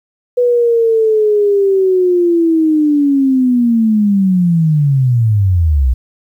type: linear sweep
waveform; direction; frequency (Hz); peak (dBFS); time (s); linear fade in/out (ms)
sine; down; 493.9 to 59; -8; 0.37-5.94; 10
effects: 8-bit